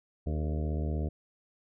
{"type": "harmonic tone with a mistuned harmonic", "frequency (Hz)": 76.4, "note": "D#2", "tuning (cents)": -31, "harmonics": [1, 2, 3, 4, 5, 6, 7, 8, 9], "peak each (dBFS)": [-30, -36, -40, -42, -44, -46, -47, -48, -49], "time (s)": [0.26, 1.09], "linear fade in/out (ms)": 10, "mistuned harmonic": 5, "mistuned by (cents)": 61, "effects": []}